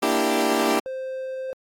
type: chord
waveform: 20% pulse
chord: E half-diminished seventh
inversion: second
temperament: equal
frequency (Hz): 233.1 / 293.7 / 329.6 / 392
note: Bb3 / D4 / E4 / G4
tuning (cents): 0 / 0 / 0 / 0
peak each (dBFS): -21 / -20 / -21 / -19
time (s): 0.02-0.8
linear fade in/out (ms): 10
type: tone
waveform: triangle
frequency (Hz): 523.3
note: C5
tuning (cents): 0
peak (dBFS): -26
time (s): 0.86-1.53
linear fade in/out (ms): 0
effects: AAC 48 kbps